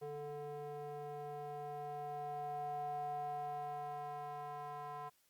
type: tone with band-pass filter sweep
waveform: square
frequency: 146.6 Hz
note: D3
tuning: 3 cents flat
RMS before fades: -44 dBFS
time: 0.01-5.1 s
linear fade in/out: 20 ms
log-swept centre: 540 to 910 Hz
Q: 6.2
effects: white hiss -74 dBFS RMS until 5.29 s + Opus 48 kbps